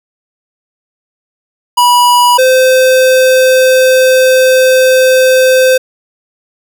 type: tone pair in turn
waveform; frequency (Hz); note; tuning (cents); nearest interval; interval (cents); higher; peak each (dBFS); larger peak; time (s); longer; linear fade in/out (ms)
square; 975 / 516.5; B5 / C5; -23 / -22; major seventh; 1099; first; -5; neither; 1.77-2.38 / 2.38-5.78; second; 10
effects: none